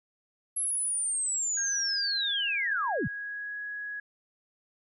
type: linear sweep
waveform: sine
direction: down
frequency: 11190 to 69.6 Hz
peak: -27 dBFS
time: 0.56-3.08 s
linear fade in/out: 10 ms
type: tone with pitch glide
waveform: sine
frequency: 1611 to 1670.7 Hz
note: G6 to G#6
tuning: +47 to +10 cents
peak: -34 dBFS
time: 1.57-4 s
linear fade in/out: 5 ms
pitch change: +63 cents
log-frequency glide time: 2.01-3.58 s
effects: none